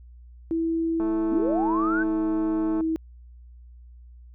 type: tone with pitch glide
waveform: sine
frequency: 328.6 to 321.7 Hz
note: E4 to E4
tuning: -5 to -42 cents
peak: -22 dBFS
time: 0.51-2.96 s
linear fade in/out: 0 ms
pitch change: -37 cents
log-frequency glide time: 1.57-2.19 s
type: click train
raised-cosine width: 1 ms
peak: -23 dBFS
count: 397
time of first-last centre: 1-2.808 s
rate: 219 Hz
type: linear sweep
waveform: sine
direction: up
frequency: 220.9 to 1571 Hz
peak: -25 dBFS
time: 1.31-2.04 s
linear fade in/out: 20 ms
effects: added 60 Hz sine -44 dBFS peak until 4.34 s